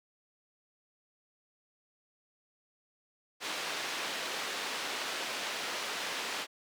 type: band-pass noise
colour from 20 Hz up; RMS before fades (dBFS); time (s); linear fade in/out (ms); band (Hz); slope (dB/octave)
white; -37; 3.4-6.47; 50; 310 to 3800; 12
effects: none